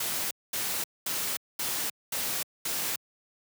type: noise bursts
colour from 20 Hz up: white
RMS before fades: -31 dBFS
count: 6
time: 0-2.96 s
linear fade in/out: 5 ms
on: 310 ms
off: 220 ms
effects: high-pass 100 Hz 12 dB/octave